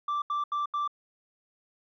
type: tone bursts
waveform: sine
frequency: 1172 Hz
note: D6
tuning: 4 cents flat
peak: -24 dBFS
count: 4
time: 0.08-0.877 s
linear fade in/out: 5 ms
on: 140 ms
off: 79 ms
effects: tanh soft clip ceiling -26 dBFS